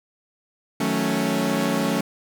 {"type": "chord", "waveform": "sawtooth", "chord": "D# half-diminished seventh", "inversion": "none", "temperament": "equal with one note detuned", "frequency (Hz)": [158.37, 185, 220, 277.2], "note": ["D#3", "F#3", "A3", "C#4"], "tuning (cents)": [31, 0, 0, 0], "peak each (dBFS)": [-26, -23, -21, -21], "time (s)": [0.8, 2.01], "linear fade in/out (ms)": 5, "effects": []}